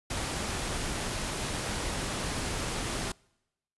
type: noise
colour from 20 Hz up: pink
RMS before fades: -33 dBFS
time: 0.1-3.12 s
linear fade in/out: 5 ms
effects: noise-tail reverb RT60 0.9 s tail -26 dB re dry + resampled to 24000 Hz